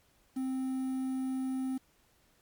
triangle tone with quantisation, 261.6 Hz, C4, in tune, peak -29 dBFS, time 0.36-1.78 s, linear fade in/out 10 ms, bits 9, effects pink hiss -68 dBFS RMS until 2.41 s + MP3 96 kbps

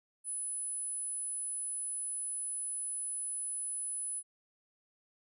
sine tone, 10080 Hz, D#9, 21 cents sharp, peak -35 dBFS, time 0.24-4.23 s, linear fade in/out 50 ms, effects none

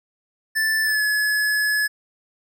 square tone with pitch glide, 1760 to 1704 Hz, A6 to G#6, 0 to +44 cents, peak -19 dBFS, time 0.55-1.88 s, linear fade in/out 20 ms, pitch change -56 cents, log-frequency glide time 0.83-1.02 s, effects none

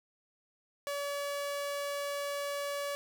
sawtooth tone, 570 Hz, C#5, 48 cents sharp, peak -30 dBFS, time 0.87-2.95 s, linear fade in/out 0 ms, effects none

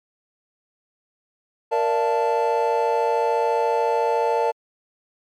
triangle chord, Bb major seventh, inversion none, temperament equal with one note detuned, 466.2 / 587.3 / 681.3 / 880 Hz, Bb4 / D5 / F5 / A5, 0 / 0 / -43 / 0 cents, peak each -20 / -24 / -25 / -20 dBFS, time 1.71-4.52 s, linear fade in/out 20 ms, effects MP3 96 kbps

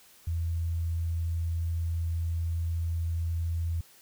sine tone, 83.4 Hz, E2, 21 cents sharp, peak -27 dBFS, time 0.27-3.81 s, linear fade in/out 5 ms, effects white hiss -57 dBFS RMS until 4.01 s

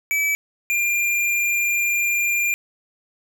square tone pair in turn, 2301 / 2396 Hz, D7 / D7, -36 / +34 cents, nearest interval minor second, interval 70 cents, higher second, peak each -19 dBFS, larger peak neither, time 0.11-0.35 / 0.7-2.54 s, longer second, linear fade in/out 0 ms, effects 10-bit

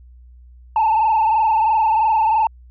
sine tone with frequency modulation, 880 Hz, A5, in tune, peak -11 dBFS, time 0.76-2.47 s, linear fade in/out 2 ms, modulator 23 Hz, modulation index 1.5, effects tanh soft clip ceiling -11 dBFS + added 61 Hz sine -41 dBFS peak until 2.7 s

